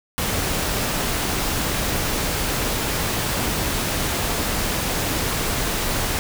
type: noise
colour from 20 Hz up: pink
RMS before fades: -23 dBFS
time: 0.18-6.19 s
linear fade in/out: 0 ms
effects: none